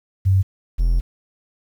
sine / triangle tone pair in turn, 95.5 / 42.44 Hz, G2 / F1, -45 / -49 cents, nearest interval octave + major second, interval 1404 cents, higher first, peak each -12 dBFS, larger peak neither, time 0.25-0.43 / 0.78-1.01 s, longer second, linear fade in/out 20 ms, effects 8-bit

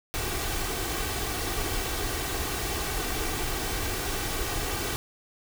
pink noise with comb filter, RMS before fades -30 dBFS, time 0.14-4.96 s, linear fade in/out 0 ms, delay 2.6 ms, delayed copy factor +0.55, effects none

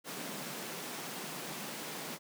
pink high-pass noise, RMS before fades -42 dBFS, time 0.04-2.19 s, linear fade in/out 50 ms, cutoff 150 Hz, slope 48 dB/octave, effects none

